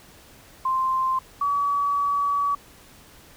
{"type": "tone pair in turn", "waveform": "sine", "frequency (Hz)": [1046.5, 1139.1], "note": ["C6", "C#6"], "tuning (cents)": [0, 47], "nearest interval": "minor second", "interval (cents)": 147, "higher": "second", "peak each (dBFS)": -20, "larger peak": "neither", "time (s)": [[0.65, 1.19], [1.41, 2.55]], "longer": "second", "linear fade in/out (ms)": 5, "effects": ["pink hiss -50 dBFS RMS until 3.36 s"]}